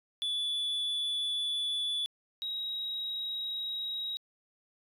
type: tone pair in turn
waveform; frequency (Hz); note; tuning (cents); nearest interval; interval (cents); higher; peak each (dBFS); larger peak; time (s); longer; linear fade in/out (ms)
sine; 3449 / 3817; A7 / A#7; -35 / +40; major second; 175; second; -27 / -32; first; 0.22-2.06 / 2.42-4.17; first; 0
effects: tanh soft clip ceiling -29 dBFS